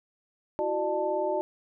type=tone cluster; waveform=sine; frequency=333.7 / 371.7 / 601 / 882 Hz; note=E4 / F#4 / D5 / A5; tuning=+21 / +8 / +40 / +4 cents; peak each=-36 / -31 / -28 / -32 dBFS; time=0.59-1.41 s; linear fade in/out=0 ms; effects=none